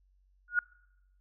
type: tone with exponential growth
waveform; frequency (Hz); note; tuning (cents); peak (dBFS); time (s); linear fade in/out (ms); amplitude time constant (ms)
sine; 1442; F#6; -45; -19; 0.48-0.59; 2; 23
effects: noise-tail reverb RT60 0.9 s tail -26 dB re dry + added 47 Hz sine -64 dBFS peak until 1.2 s